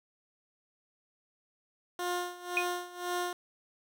15% pulse tone with tremolo, 355.3 Hz, F4, 30 cents sharp, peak -24 dBFS, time 1.99-3.33 s, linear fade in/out 2 ms, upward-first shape sine, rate 1.9 Hz, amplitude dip 85%
sine tone with exponential decay, 2480 Hz, D#7, 6 cents flat, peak -22 dBFS, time 2.57-2.69 s, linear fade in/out 1 ms, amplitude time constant 26 ms
effects none

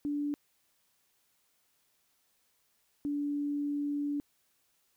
sine tone pair in turn, 290.7 / 289.1 Hz, D4 / D4, -18 / -27 cents, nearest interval unison, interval 9 cents, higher first, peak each -30 / -30 dBFS, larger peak neither, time 0.05-0.34 / 3.05-4.2 s, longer second, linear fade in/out 0 ms, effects white hiss -73 dBFS RMS until 4.96 s

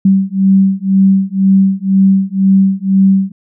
sine beating tone pair, 192 / 194 Hz, G3 / G3, -36 / -18 cents, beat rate 2 Hz, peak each -10 dBFS, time 0.05-3.32 s, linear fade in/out 5 ms, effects none

